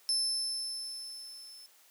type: tone with level ramp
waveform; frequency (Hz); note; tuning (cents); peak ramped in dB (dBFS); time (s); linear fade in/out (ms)
35% pulse; 5274; E8; 0; -24 to -47; 0.09-1.66; 0
effects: white hiss -62 dBFS RMS until 1.9 s + high-pass 400 Hz 12 dB/octave